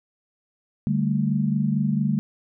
sine chord, D suspended fourth, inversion none, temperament just, 146.83 / 195.78 / 220.2 Hz, D3 / G3 / A3, 0 / -2 / +2 cents, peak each -24 dBFS, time 0.87-2.19 s, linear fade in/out 0 ms, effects none

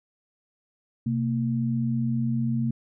sine tone pair together, 128.41 / 228.8 Hz, C3 / A#3, -32 / -32 cents, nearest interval minor seventh, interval 1000 cents, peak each -26 / -25 dBFS, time 1.06-2.71 s, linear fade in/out 5 ms, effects none

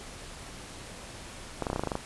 clicks, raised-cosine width 1 ms, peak -15 dBFS, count 10, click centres 1.623 / 1.668 / 1.701 / 1.731 / 1.761 / 1.795 / 1.836 / 1.873 / 1.918 / 1.954 s, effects pink hiss -44 dBFS RMS until 2.05 s + resampled to 24000 Hz

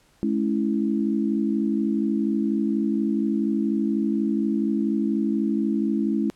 sine chord, C# minor, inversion second, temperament equal with one note detuned, 213 / 277.2 / 329.6 Hz, G#3 / C#4 / E4, +44 / 0 / 0 cents, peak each -23 / -26 / -26 dBFS, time 0.23-6.3 s, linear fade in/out 0 ms, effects pink hiss -60 dBFS RMS until 6.35 s + low-pass 11000 Hz 12 dB/octave

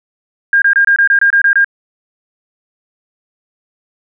sine tone bursts, 1611 Hz, G6, 47 cents sharp, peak -6 dBFS, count 10, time 0.53-1.645 s, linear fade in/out 2 ms, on 89 ms, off 25 ms, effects none

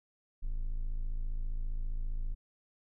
triangle tone, 27.5 Hz, A0, in tune, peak -29 dBFS, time 0.42-2.35 s, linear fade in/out 20 ms, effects none

